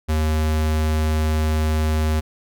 square tone, 77.78 Hz, D#2, in tune, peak -18 dBFS, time 0.08-2.21 s, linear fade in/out 20 ms, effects none

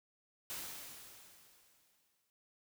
white noise with exponential decay, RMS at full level -42 dBFS, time 0.5-2.3 s, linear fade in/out 0 ms, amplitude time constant 390 ms, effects none

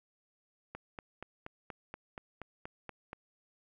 click train, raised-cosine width 0.5 ms, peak -27 dBFS, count 11, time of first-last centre 0.75-3.131 s, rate 4.2 Hz, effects 11-bit

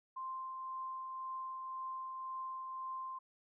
sine tone with tremolo, 1046.5 Hz, C6, in tune, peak -39 dBFS, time 0.16-3.19 s, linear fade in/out 10 ms, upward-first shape triangle, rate 1.9 Hz, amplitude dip 30%, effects none

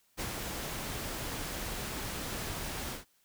pink noise with ADSR envelope, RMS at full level -36 dBFS, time 0.17-3.05 s, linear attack 29 ms, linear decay 88 ms, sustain -2 dB, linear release 140 ms, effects white hiss -70 dBFS RMS until 3.24 s

